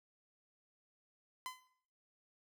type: tone with exponential decay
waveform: sawtooth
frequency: 1020 Hz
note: C6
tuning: 44 cents flat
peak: -35 dBFS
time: 1.46-1.67 s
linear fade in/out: 0 ms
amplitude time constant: 45 ms
effects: noise-tail reverb RT60 0.6 s tail -17 dB re dry